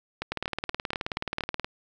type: two click trains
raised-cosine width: 0.3 ms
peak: -14 / -13 dBFS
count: 7 / 25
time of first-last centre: 0.22-1.645 / 0.32-1.597 s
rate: 4.21 / 18.8 Hz
effects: none